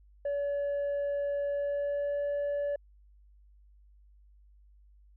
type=tone with pitch glide; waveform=sine; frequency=570 to 574.6 Hz; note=C#5 to D5; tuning=+48 to -38 cents; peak=-26 dBFS; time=0.25-2.76 s; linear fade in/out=5 ms; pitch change=+14 cents; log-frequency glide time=1.48-2.23 s; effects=tanh soft clip ceiling -28 dBFS + added 50 Hz sine -56 dBFS peak until 5.16 s